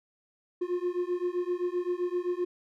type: beating tone pair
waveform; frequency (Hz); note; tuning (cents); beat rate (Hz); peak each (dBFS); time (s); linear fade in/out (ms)
triangle; 352.2 / 359.9; F4 / F#4; +15 / -48; 7.7; -29; 0.61-2.45; 10
effects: none